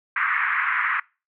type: band-pass noise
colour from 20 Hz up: white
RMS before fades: -23 dBFS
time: 0.16-1 s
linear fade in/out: 5 ms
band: 1100 to 2100 Hz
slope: 48 dB/octave
effects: noise-tail reverb RT60 0.3 s tail -23 dB re dry